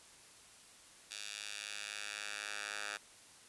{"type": "tone with high-pass filter sweep", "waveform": "10% pulse", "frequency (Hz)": 103.83, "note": "G#2", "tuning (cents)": 0, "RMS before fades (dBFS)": -44, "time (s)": [1.1, 2.98], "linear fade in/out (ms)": 20, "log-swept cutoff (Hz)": [3300, 1400], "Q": 1.1, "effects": ["white hiss -59 dBFS RMS until 3.48 s", "resampled to 24000 Hz"]}